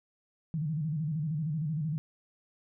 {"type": "tone with vibrato", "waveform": "sine", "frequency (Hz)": 154.3, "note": "D#3", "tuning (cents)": -14, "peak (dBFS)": -29, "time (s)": [0.54, 1.98], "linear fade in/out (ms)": 0, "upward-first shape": "square", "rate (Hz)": 13, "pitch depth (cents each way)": 100, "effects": []}